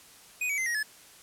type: tone with pitch steps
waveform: square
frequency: 2489 / 2269 / 2069 / 1886.3 / 1719.8 Hz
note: D#7 / C#7 / C7 / A#6 / A6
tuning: 0 / +40 / -20 / +20 / -40 cents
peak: -28 dBFS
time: 0.41-0.83 s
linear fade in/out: 5 ms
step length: 84 ms
effects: white hiss -53 dBFS RMS until 1.22 s + low-pass 12000 Hz 12 dB/octave